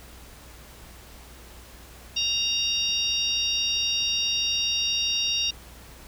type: harmonic tone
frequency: 932.3 Hz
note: A#5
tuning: in tune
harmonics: 3 / 4 / 5 / 6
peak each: -27 / -27 / -33 / -29 dBFS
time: 2.16-5.51 s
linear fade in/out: 10 ms
effects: added 60 Hz sine -48 dBFS peak until 6.07 s + pink hiss -48 dBFS RMS until 6.07 s